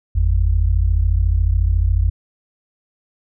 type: tone pair together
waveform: sine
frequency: 49.84 / 83.9 Hz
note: G1 / E2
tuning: +29 / +31 cents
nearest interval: major sixth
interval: 902 cents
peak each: -15 / -16 dBFS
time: 0.15-2.1 s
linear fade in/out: 10 ms
effects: none